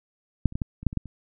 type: clicks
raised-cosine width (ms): 5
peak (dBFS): -6 / -27 / -16 / -14 / -26 / -8 / -22 / -12 / -27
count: 9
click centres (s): 0.457 / 0.524 / 0.555 / 0.618 / 0.83 / 0.867 / 0.929 / 0.973 / 1.057
effects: none